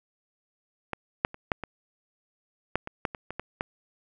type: clicks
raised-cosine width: 0.5 ms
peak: -15 / -6 / -26 / -9 / -19 / -9 / -20 / -11 / -21 / -20 / -17 / -13 dBFS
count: 12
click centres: 0.933 / 1.249 / 1.344 / 1.518 / 1.637 / 2.756 / 2.874 / 3.052 / 3.148 / 3.306 / 3.396 / 3.609 s
effects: none